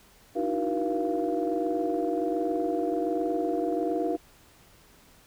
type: tone cluster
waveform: sine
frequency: 303 / 324.3 / 371.4 / 476.9 / 689 Hz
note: D#4 / E4 / F#4 / A#4 / F5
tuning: -46 / -28 / +7 / +39 / -24 cents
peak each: -31 dBFS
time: 0.35-4.17 s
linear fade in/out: 20 ms
effects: tanh soft clip ceiling -16 dBFS + pink hiss -57 dBFS RMS until 5.26 s